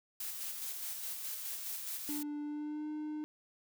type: noise with tremolo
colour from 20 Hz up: blue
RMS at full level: -40 dBFS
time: 0.2-2.23 s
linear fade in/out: 5 ms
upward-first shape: square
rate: 4.8 Hz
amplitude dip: 30%
type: tone with pitch glide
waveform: triangle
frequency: 294.7 to 303.9 Hz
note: D4 to D#4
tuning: +6 to -41 cents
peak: -35 dBFS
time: 2.09-3.24 s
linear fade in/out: 0 ms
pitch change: +53 cents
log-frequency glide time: 2.42-2.89 s
effects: none